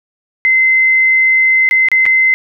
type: tone with dropouts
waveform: sine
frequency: 2062 Hz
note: C7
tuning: 26 cents flat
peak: -7 dBFS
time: 0.45-2.34 s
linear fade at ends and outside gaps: 0 ms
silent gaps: 1.69-1.711 / 1.886-1.916 / 2.055-2.063 s
effects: none